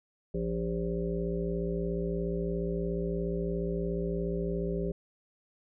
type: harmonic tone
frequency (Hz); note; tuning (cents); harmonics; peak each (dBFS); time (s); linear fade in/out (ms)
57; A#1; -38; 1 / 3 / 5 / 7 / 9 / 10; -36 / -33 / -43 / -34 / -39 / -43; 0.34-4.92; 5
effects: none